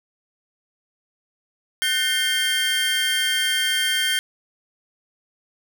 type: tone cluster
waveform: square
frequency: 1519 / 1804 / 2126 / 3172 Hz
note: F#6 / A6 / C7 / G7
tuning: +45 / +43 / +27 / +20 cents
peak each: -27 / -29 / -29 / -22 dBFS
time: 1.82-4.19 s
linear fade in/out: 0 ms
effects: none